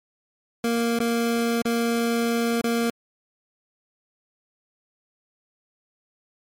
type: tone with dropouts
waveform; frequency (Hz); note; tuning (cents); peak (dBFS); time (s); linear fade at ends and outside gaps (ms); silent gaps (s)
25% pulse; 233.1; A#3; 0; -17; 0.64-2.9; 2; 0.989-1.001 / 1.619-1.653 / 2.612-2.641
effects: MP3 64 kbps